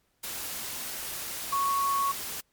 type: tone in noise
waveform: sine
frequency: 1108.7 Hz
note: C#6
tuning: in tune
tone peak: -24 dBFS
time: 1.52-2.12 s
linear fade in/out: 10 ms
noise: white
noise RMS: -36 dBFS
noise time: 0.23-2.41 s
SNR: +9 dB
effects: pink hiss -72 dBFS RMS until 2.52 s + MP3 96 kbps